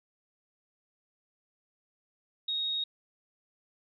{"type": "tone", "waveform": "sine", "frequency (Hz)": 3752, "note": "A#7", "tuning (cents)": 11, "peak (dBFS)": -29, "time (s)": [2.48, 2.84], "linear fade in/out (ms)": 5, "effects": []}